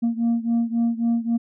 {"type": "beating tone pair", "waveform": "sine", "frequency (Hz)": [231.5, 235.2], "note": ["A#3", "A#3"], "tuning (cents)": [-12, 16], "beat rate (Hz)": 3.7, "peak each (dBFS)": [-19, -21], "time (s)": [0.02, 1.38], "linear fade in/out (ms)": 20, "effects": ["tanh soft clip ceiling -16 dBFS"]}